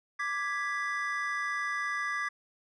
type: chord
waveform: triangle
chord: G# diminished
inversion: second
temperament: equal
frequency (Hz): 1174.7 / 1661.2 / 1975.5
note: D6 / G#6 / B6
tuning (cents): 0 / 0 / 0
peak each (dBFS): -33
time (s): 0.19-2.29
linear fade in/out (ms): 10
effects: resampled to 24000 Hz